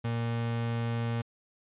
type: tone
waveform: 35% pulse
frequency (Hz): 116.54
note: A#2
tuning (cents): 0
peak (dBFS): -27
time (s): 0.04-1.22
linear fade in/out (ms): 10
effects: resampled to 8000 Hz